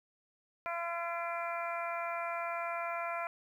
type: harmonic tone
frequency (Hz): 340.1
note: F4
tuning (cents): -46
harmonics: 2 / 3 / 4 / 5 / 6 / 7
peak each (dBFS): -38 / -41 / -40 / -49 / -47 / -43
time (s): 0.66-3.27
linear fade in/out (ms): 0
effects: 11-bit